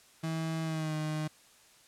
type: tone with pitch glide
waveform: 35% pulse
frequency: 161.6 to 154.3 Hz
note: E3 to D#3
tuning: -34 to -14 cents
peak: -30 dBFS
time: 0.23-1.28 s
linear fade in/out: 10 ms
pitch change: -80 cents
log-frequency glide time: 0.63-0.95 s
effects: white hiss -60 dBFS RMS until 1.87 s + low-pass 10000 Hz 12 dB/octave